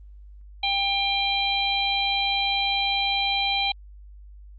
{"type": "harmonic tone", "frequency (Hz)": 795, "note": "G5", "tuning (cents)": 24, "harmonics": [1, 3, 4, 5], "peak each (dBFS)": [-27, -27, -27, -27], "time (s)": [0.63, 3.72], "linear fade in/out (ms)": 5, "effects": ["added 50 Hz sine -42 dBFS peak until 4.58 s", "Opus 24 kbps"]}